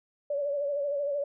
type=tone with vibrato; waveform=sine; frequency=571 Hz; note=D5; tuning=49 cents flat; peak=-27 dBFS; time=0.3-1.24 s; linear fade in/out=5 ms; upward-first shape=sine; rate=13 Hz; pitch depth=51 cents each way; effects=none